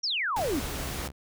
sine exponential sweep, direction down, 5860 to 244.1 Hz, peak -26 dBFS, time 0.03-0.6 s, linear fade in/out 10 ms
pink noise, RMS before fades -35 dBFS, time 0.36-1.08 s, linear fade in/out 5 ms
sawtooth tone with vibrato, 69.3 Hz, C#2, in tune, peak -33 dBFS, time 0.52-1.12 s, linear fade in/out 20 ms, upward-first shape square, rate 2.7 Hz, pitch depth 22 cents each way
effects none

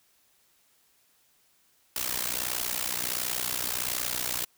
white noise with amplitude modulation, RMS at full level -27 dBFS, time 1.96-4.45 s, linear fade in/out 2 ms, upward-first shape sine, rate 61.4 Hz, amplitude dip 90%, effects white hiss -66 dBFS RMS until 4.57 s

